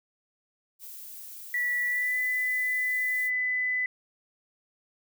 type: noise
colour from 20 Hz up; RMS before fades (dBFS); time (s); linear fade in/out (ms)
violet; -43; 0.79-3.31; 50
type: tone with pitch glide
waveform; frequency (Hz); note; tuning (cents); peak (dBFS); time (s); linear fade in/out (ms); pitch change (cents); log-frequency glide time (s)
sine; 1950 to 2003; B6 to B6; -23 to +24; -25; 1.54-3.86; 2; +47; 1.84-2.17
effects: none